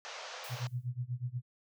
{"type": "band-pass noise", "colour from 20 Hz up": "pink", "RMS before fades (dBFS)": -45, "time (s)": [0.05, 0.67], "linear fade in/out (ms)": 0, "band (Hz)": [500, 6500], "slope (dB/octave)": 48}
{"type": "noise with exponential decay", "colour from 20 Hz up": "blue", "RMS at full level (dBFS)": -47, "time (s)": [0.44, 0.9], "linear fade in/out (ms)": 2, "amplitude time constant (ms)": 100}
{"type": "tone with tremolo", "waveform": "sine", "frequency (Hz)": 123.47, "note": "B2", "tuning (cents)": 0, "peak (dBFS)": -31, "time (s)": [0.49, 1.42], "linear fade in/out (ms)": 50, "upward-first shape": "sine", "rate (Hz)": 8.2, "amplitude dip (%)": 95}
{"effects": []}